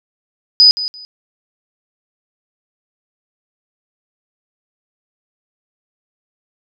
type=tone with echo; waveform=sine; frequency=4978 Hz; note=D#8; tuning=in tune; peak=-4 dBFS; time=0.6-0.71 s; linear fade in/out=0 ms; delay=170 ms; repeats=2; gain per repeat=-14 dB; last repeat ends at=1.05 s; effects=none